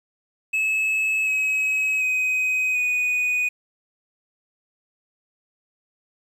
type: tone with pitch steps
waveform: triangle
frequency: 2590 / 2553 / 2516 / 2480 Hz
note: E7 / D#7 / D#7 / D#7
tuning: -31 / +44 / +19 / -6 cents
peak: -18 dBFS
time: 0.53-3.49 s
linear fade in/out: 10 ms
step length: 740 ms
effects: 9-bit